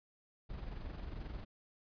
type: noise with amplitude modulation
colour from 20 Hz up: brown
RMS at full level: -42 dBFS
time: 0.49-1.45 s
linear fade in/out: 20 ms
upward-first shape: sine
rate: 22.4 Hz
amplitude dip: 50%
effects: resampled to 11025 Hz